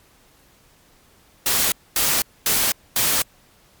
white noise bursts, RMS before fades -19 dBFS, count 4, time 1.46-3.22 s, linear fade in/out 2 ms, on 260 ms, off 240 ms, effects pink hiss -55 dBFS RMS until 3.8 s + MP3 96 kbps

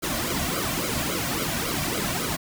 pink noise with flanger, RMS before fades -27 dBFS, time 0.02-2.37 s, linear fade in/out 20 ms, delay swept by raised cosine 1.1 to 2.4 ms, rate 3.6 Hz, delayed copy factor -0.9, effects none

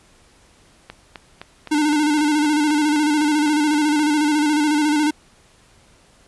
click train, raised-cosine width 0.3 ms, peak -17 dBFS, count 13, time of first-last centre 0.9-3.993 s, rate 3.88 Hz
square tone with vibrato, 300 Hz, D4, 37 cents sharp, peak -16 dBFS, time 1.71-5.11 s, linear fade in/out 10 ms, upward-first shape square, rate 14 Hz, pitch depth 41 cents each way
effects pink hiss -53 dBFS RMS until 6.27 s + resampled to 24000 Hz

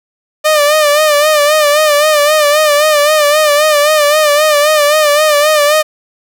sawtooth tone with vibrato, 600 Hz, D5, 37 cents sharp, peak -3 dBFS, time 0.44-5.83 s, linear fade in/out 20 ms, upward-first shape sine, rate 3.8 Hz, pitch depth 65 cents each way, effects none

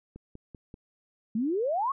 click train, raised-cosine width 3 ms, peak -31 dBFS, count 4, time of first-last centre 0.16-0.741 s, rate 5.16 Hz
sine exponential sweep, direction up, 207.7 to 1148 Hz, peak -25 dBFS, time 1.35-1.92 s, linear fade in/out 5 ms
effects none

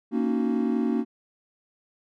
triangle chord, D# minor seventh, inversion second, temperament equal with one note detuned, 233.1 / 277.2 / 307.7 / 370 Hz, A#3 / C#4 / D#4 / F#4, 0 / 0 / -19 / 0 cents, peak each -23 / -26 / -28 / -29 dBFS, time 0.11-1.05 s, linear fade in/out 50 ms, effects none

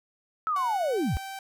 sine linear sweep, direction down, 1318.5 to 45.29 Hz, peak -24 dBFS, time 0.47-1.17 s, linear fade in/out 0 ms
sawtooth tone with pitch glide, 740 to 776.8 Hz, F#5 to G5, 0 to -16 cents, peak -32 dBFS, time 0.56-1.39 s, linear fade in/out 2 ms, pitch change +84 cents, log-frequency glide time 0.88-1 s
effects none

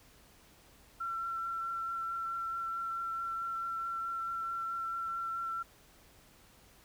sine tone with vibrato, 1353 Hz, E6, 45 cents sharp, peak -34 dBFS, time 1-5.63 s, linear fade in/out 10 ms, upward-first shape triangle, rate 4.6 Hz, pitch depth 15 cents each way, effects added 50 Hz sine -69 dBFS peak until 6.84 s + pink hiss -61 dBFS RMS until 6.84 s

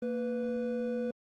triangle tone pair together, 230.8 / 493.9 Hz, A#3 / B4, -17 / 0 cents, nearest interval octave + minor second, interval 1317 cents, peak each -32 / -31 dBFS, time 0.02-1.11 s, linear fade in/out 5 ms, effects Opus 24 kbps

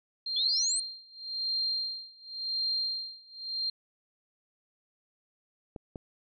sine tone with tremolo, 4186 Hz, C8, in tune, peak -27 dBFS, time 0.26-3.7 s, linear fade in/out 5 ms, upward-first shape sine, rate 0.92 Hz, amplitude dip 95%
sine exponential sweep, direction up, 3322 to 8870 Hz, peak -28 dBFS, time 0.36-0.8 s, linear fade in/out 5 ms
clicks, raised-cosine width 2 ms, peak -26 dBFS, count 2, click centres 5.762 / 5.958 s
effects none

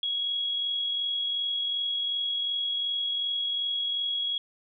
sine tone with amplitude modulation, 3322 Hz, G#7, in tune, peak -25 dBFS, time 0.03-4.38 s, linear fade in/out 2 ms, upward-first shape sine, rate 42.7 Hz, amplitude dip 30%, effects none

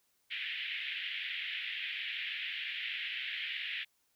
white band-pass noise, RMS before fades -39 dBFS, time 0.3-3.85 s, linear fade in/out 20 ms, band 1800 to 3300 Hz, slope 48 dB/octave, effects white hiss -75 dBFS RMS until 4.15 s

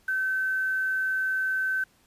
sine tone with quantisation, 1535 Hz, G6, 37 cents flat, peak -24 dBFS, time 0.08-1.84 s, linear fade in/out 5 ms, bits 8, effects pink hiss -63 dBFS RMS until 2.06 s + resampled to 32000 Hz

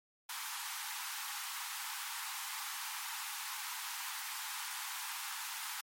pink high-pass noise, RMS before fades -42 dBFS, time 0.29-5.81 s, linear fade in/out 5 ms, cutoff 810 Hz, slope 96 dB/octave, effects MP3 64 kbps

